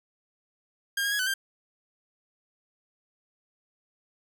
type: tone with pitch steps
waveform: sawtooth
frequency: 1612 / 1633 / 1667 / 1506 / 1584 Hz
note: G6 / G#6 / G#6 / F#6 / G6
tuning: +48 / -30 / +6 / +30 / +18 cents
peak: -22 dBFS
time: 0.97-1.34 s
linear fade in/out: 5 ms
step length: 74 ms
effects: none